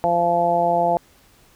harmonic tone, 172.3 Hz, F3, 23 cents flat, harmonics 1 / 2 / 3 / 4 / 5, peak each -29 / -29 / -23 / -18 / -22 dBFS, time 0.04-0.97 s, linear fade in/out 0 ms, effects pink hiss -54 dBFS RMS until 1.55 s

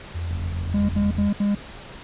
sine tone with pitch glide, 84.9 to 84.31 Hz, F2 to E2, -48 to +40 cents, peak -25 dBFS, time 0.14-1.3 s, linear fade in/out 20 ms, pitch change -12 cents, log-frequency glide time 0.71-1.18 s
click train, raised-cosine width 5 ms, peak -23 dBFS, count 43, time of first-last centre 0.31-1.215 s, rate 46.4 Hz
triangle tone bursts, 203.5 Hz, G#3, 35 cents flat, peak -16 dBFS, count 4, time 0.74-1.55 s, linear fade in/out 5 ms, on 150 ms, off 70 ms
effects pink hiss -40 dBFS RMS until 2.03 s + resampled to 8000 Hz

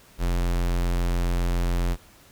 square tone, 43.65 Hz, F1, in tune, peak -22 dBFS, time 0.18-1.97 s, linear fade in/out 50 ms, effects pink hiss -53 dBFS RMS until 2.31 s

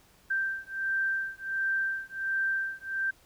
sine beating tone pair, 1568 / 1569.4 Hz, G6 / G6, 0 / +2 cents, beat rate 1.4 Hz, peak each -31 dBFS, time 0.3-3.11 s, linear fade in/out 10 ms, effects pink hiss -61 dBFS RMS until 3.25 s

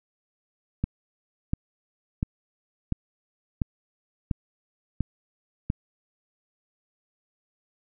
click train, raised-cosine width 5 ms, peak -12 dBFS, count 8, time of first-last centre 0.84-5.701 s, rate 1.44 Hz, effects none

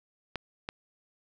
clicks, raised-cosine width 0.3 ms, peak -17 / -18 dBFS, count 2, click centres 0.357 / 0.689 s, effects none

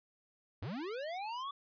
square linear sweep, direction up, 78.2 to 1155 Hz, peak -39 dBFS, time 0.62-1.51 s, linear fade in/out 5 ms, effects resampled to 11025 Hz

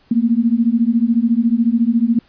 sine beating tone pair, 225.4 / 239.4 Hz, A3 / A#3, +42 / +46 cents, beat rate 14 Hz, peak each -15 dBFS, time 0.11-2.19 s, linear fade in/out 5 ms, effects pink hiss -54 dBFS RMS until 2.28 s + resampled to 11025 Hz

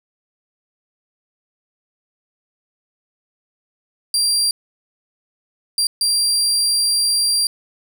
30% pulse tone bursts at uneven times, 4739 Hz, D8, 15 cents sharp, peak -12 dBFS, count 3, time 4.14-4.51 / 5.78-5.87 / 6.01-7.47 s, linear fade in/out 2 ms, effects none

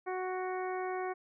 harmonic tone, 370 Hz, F#4, in tune, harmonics 1 / 2 / 3 / 4 / 5 / 6, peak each -36 / -38 / -43 / -47 / -48 / -49 dBFS, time 0.06-1.14 s, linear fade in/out 20 ms, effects none

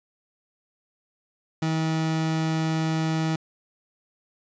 30% pulse tone, 159.9 Hz, D#3, 48 cents sharp, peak -20 dBFS, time 1.62-3.36 s, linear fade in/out 5 ms, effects resampled to 16000 Hz + 10-bit

